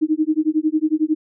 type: tone with tremolo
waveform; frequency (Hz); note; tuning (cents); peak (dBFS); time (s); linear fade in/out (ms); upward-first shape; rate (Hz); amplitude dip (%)
sine; 311.1; D#4; 0; -12; 0.01-1.15; 20; sine; 11; 100
effects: none